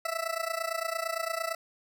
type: tone with amplitude modulation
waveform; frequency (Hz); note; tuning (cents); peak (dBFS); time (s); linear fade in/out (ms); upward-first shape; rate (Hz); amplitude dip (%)
20% pulse; 659.3; E5; 0; -22; 0.05-1.55; 5; sine; 28.8; 85
effects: none